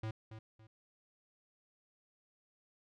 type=tone with echo; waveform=square; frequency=110 Hz; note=A2; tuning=in tune; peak=-38 dBFS; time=0.03-0.11 s; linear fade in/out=5 ms; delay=280 ms; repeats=2; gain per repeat=-10 dB; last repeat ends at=0.67 s; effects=low-pass 4000 Hz 12 dB/octave